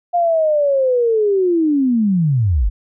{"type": "linear sweep", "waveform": "sine", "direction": "down", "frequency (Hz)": [708, 40.5], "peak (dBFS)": -12, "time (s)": [0.13, 2.7], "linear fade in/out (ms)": 20, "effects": []}